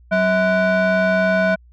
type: tone with frequency modulation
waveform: sine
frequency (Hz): 647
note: E5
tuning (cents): -32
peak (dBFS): -11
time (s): 0.11-1.56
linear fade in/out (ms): 20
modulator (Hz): 835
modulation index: 1.1
effects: tanh soft clip ceiling -13 dBFS + added 60 Hz sine -45 dBFS peak until 1.72 s